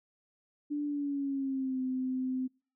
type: tone with pitch glide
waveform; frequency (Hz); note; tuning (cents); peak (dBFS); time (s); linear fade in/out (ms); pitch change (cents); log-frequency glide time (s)
sine; 292.8 to 257.9; D4 to C4; -5 to -25; -30; 0.7-2.48; 20; -220; 0.85-1.81
effects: noise-tail reverb RT60 0.4 s tail -25 dB re dry